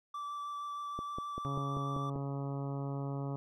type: tone with vibrato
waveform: triangle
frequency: 1163 Hz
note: D6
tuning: 17 cents flat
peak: -36 dBFS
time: 0.14-2.1 s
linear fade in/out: 5 ms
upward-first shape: triangle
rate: 6.4 Hz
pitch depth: 11 cents each way
type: click train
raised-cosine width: 2 ms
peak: -27 dBFS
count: 7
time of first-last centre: 0.99-2.16 s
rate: 5.13 Hz
type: harmonic tone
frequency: 139.1 Hz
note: C#3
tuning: 6 cents sharp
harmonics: 1 / 2 / 3 / 4 / 5 / 6 / 7 / 8 / 9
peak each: -36 / -42 / -46 / -48 / -50 / -52 / -53 / -54 / -55 dBFS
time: 1.45-3.36 s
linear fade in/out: 0 ms
effects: none